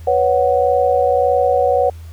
sine chord, B suspended second, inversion none, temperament just, 493.9 / 555.6 / 740.8 Hz, B4 / C#5 / F#5, 0 / +4 / +2 cents, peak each -16 dBFS, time 0.07-1.9 s, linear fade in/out 5 ms, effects added 82 Hz sine -31 dBFS peak until 2.12 s + pink hiss -49 dBFS RMS until 2.12 s

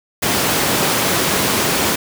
pink high-pass noise, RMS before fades -17 dBFS, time 0.22-1.96 s, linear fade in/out 10 ms, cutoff 150 Hz, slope 12 dB/octave, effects none

